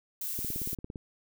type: noise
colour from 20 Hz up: violet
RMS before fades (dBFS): -35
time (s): 0.21-0.75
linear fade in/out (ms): 5
type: click train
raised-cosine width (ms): 3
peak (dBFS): -26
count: 11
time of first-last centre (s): 0.39-0.958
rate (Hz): 17.6
effects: none